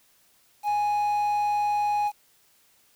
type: tone with quantisation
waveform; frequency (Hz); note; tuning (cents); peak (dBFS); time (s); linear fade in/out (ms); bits
triangle; 830; G#5; -1; -20; 0.63-2.12; 50; 8
effects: white hiss -62 dBFS RMS until 2.95 s